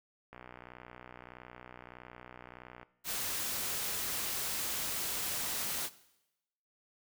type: click train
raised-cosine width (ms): 0.5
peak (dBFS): -33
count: 155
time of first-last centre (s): 0.33-2.83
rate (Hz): 61.6
type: noise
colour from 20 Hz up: white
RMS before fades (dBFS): -36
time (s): 3.04-5.9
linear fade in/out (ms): 50
effects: noise-tail reverb RT60 0.9 s tail -18 dB re dry